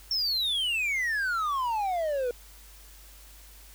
triangle exponential sweep, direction down, 5480 to 474.8 Hz, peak -24 dBFS, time 0.11-2.31 s, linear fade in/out 2 ms, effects added 50 Hz sine -50 dBFS peak until 3.74 s + white hiss -53 dBFS RMS until 3.74 s

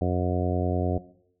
harmonic tone, 90 Hz, F#2, 47 cents flat, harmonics 1 / 2 / 3 / 4 / 5 / 6 / 7 / 8, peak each -26 / -29 / -31 / -32 / -33 / -34 / -34 / -35 dBFS, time 0.01-0.98 s, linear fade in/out 5 ms, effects noise-tail reverb RT60 0.7 s tail -18 dB re dry

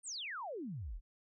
sine exponential sweep, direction down, 9450 to 31.95 Hz, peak -40 dBFS, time 0.03-1.01 s, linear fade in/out 50 ms, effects none

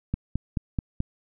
click train, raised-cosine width 5 ms, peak -13 dBFS, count 5, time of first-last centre 0.14-1.004 s, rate 4.63 Hz, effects none

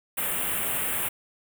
white band-stop noise, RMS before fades -28 dBFS, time 0.17-1.09 s, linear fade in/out 10 ms, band 3200 to 8400 Hz, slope 48 dB/octave, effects none

